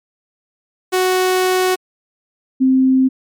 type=tone pair in turn; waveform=sawtooth / sine; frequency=370 / 261.6 Hz; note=F#4 / C4; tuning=0 / 0 cents; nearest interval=tritone; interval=600 cents; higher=first; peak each=-9 dBFS; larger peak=neither; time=0.92-1.76 / 2.6-3.09 s; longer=first; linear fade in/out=20 ms; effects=MP3 96 kbps